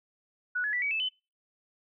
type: tone with pitch steps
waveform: sine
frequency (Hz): 1472 / 1700.7 / 1964.9 / 2270 / 2623 / 3030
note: F#6 / G#6 / B6 / C#7 / E7 / F#7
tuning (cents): -9 / +41 / -9 / +41 / -9 / +40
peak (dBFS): -27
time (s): 0.55-1.09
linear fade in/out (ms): 10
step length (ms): 90
effects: noise-tail reverb RT60 0.3 s tail -24 dB re dry